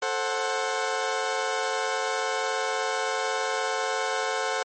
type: chord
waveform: 20% pulse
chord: F# diminished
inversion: first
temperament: equal with one note detuned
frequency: 440 / 529.3 / 740 Hz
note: A4 / C5 / F#5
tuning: 0 / +20 / 0 cents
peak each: -25 dBFS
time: 0.02-4.63 s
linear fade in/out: 5 ms
effects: MP3 32 kbps